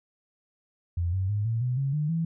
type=tone with pitch steps; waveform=sine; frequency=86.3 / 94.66 / 103.82 / 113.87 / 124.9 / 136.99 / 150.26 / 164.81 Hz; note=F2 / F#2 / G#2 / A#2 / B2 / C#3 / D3 / E3; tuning=-20 / +40 / 0 / -40 / +20 / -20 / +40 / 0 cents; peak=-24 dBFS; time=0.97-2.25 s; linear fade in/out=5 ms; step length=160 ms; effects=none